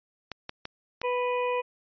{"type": "clicks", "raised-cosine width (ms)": 0.2, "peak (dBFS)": -17, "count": 4, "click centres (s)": [0.317, 0.494, 0.654, 1.016]}
{"type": "harmonic tone", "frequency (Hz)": 493.9, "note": "B4", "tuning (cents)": 0, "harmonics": [1, 2, 4, 5, 6], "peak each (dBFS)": [-27, -30, -43, -36, -47], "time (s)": [1.03, 1.62], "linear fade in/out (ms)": 20}
{"effects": ["resampled to 11025 Hz"]}